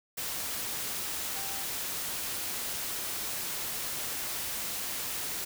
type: tone in noise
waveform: sine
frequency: 784 Hz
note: G5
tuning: in tune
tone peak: -45 dBFS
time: 1.35-1.64 s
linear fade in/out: 10 ms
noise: white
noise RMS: -35 dBFS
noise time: 0.17-5.45 s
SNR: -13 dB
effects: none